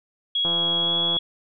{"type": "tone with pitch glide", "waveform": "sine", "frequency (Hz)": [3322, 3353], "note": ["G#7", "G#7"], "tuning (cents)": [0, 16], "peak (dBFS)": -20, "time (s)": [0.35, 1.19], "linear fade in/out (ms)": 5, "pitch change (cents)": 16, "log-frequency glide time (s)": [0.79, 0.94]}
{"type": "click train", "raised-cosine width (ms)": 1, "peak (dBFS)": -19, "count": 123, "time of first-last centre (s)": [0.45, 1.168], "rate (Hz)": 170}
{"effects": []}